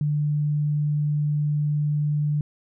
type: tone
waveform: sine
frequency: 148.4 Hz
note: D3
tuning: 18 cents sharp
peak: -20 dBFS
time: 0.01-2.41 s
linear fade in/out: 2 ms
effects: none